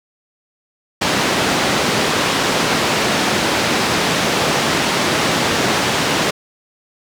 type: band-pass noise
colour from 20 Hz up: pink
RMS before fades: -17 dBFS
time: 1.01-6.31 s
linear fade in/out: 10 ms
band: 190 to 5700 Hz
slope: 12 dB/octave
effects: none